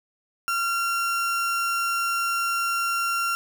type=tone; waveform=35% pulse; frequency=1375 Hz; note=F6; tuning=27 cents flat; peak=-21 dBFS; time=0.48-3.35 s; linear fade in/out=0 ms; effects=none